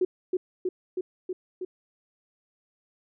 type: tone with echo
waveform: sine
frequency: 367.3 Hz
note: F#4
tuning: 13 cents flat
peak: -20 dBFS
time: 0.01-0.05 s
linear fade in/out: 5 ms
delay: 320 ms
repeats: 5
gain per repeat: -2 dB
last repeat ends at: 1.65 s
effects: none